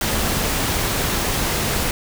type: tone in noise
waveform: sine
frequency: 214.6 Hz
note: A3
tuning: 43 cents flat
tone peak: -29 dBFS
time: 0.04-0.44 s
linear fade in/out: 2 ms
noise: pink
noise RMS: -21 dBFS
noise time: 0.01-1.91 s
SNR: -11 dB
effects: none